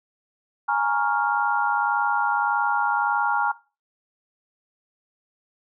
sine chord, Bb minor seventh, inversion third, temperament equal, 830.6 / 932.3 / 1108.7 / 1396.9 Hz, Ab5 / Bb5 / Db6 / F6, 0 / 0 / 0 / 0 cents, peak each -24 / -25 / -29 / -25 dBFS, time 0.68-3.52 s, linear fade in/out 10 ms, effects noise-tail reverb RT60 0.3 s tail -18 dB re dry

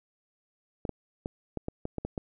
clicks, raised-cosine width 2 ms, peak -19 dBFS, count 9, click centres 0.852 / 0.893 / 1.259 / 1.573 / 1.684 / 1.854 / 1.983 / 2.05 / 2.178 s, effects none

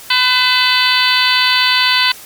harmonic tone with a mistuned harmonic, 504 Hz, B4, 35 cents sharp, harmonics 2 / 3 / 4 / 5 / 6 / 7 / 8 / 9, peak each -18 / -18 / -18 / -18 / -18 / -18 / -18 / -18 dBFS, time 0.1-2.12 s, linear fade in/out 5 ms, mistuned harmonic 5, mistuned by +51 cents, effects white hiss -35 dBFS RMS until 2.25 s + MP3 96 kbps

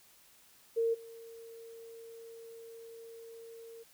sine tone with level steps, 458.2 Hz, A#4, 30 cents flat, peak -27 / -47 dBFS, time 0.76-3.84 s, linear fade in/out 20 ms, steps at 0.93 s, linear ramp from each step 20 ms, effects white hiss -62 dBFS RMS until 3.93 s

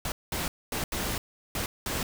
pink noise bursts at uneven times, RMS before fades -31 dBFS, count 6, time 0.05-0.12 / 0.32-0.48 / 0.72-0.84 / 0.92-1.18 / 1.55-1.66 / 1.86-2.03 s, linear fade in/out 2 ms, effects none

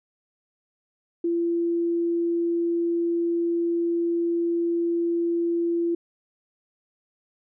sine tone, 340 Hz, F4, 46 cents flat, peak -21 dBFS, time 1.24-5.95 s, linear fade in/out 5 ms, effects none

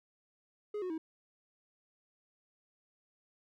triangle tone with pitch steps, 418.1 / 366.1 / 320.5 Hz, G#4 / F#4 / E4, +12 / -18 / -49 cents, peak -33 dBFS, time 0.74-0.98 s, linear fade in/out 5 ms, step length 80 ms, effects none

